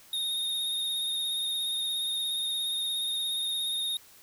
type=tone with vibrato; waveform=square; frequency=3700 Hz; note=A#7; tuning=14 cents flat; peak=-29 dBFS; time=0.13-3.97 s; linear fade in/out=2 ms; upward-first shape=sine; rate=17 Hz; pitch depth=30 cents each way; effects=white hiss -55 dBFS RMS until 4.22 s